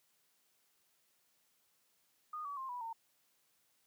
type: tone with pitch steps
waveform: sine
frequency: 1229 / 1140.1 / 1057.6 / 981.1 / 910.1 Hz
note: D#6 / C#6 / C6 / B5 / A#5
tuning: -22 / +48 / +18 / -12 / -42 cents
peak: -40 dBFS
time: 2.33-2.93 s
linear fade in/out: 5 ms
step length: 120 ms
effects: white hiss -75 dBFS RMS until 3.86 s + high-pass 100 Hz 12 dB/octave